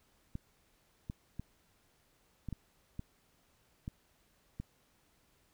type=clicks; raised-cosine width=5 ms; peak=-27 dBFS; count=8; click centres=0.354 / 1.099 / 1.396 / 2.487 / 2.527 / 2.994 / 3.879 / 4.6 s; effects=pink hiss -71 dBFS RMS until 5.53 s